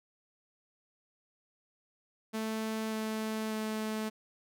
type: tone with pitch steps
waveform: sawtooth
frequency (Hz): 220 / 218.6 / 217.2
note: A3 / A3 / A3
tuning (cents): 0 / -11 / -22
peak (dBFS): -29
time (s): 2.33-4.1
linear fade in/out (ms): 20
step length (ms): 590
effects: none